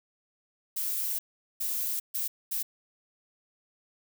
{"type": "noise bursts at uneven times", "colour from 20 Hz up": "violet", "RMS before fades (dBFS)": -31, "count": 4, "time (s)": [[0.76, 1.19], [1.6, 2], [2.14, 2.28], [2.51, 2.63]], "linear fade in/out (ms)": 10, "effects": []}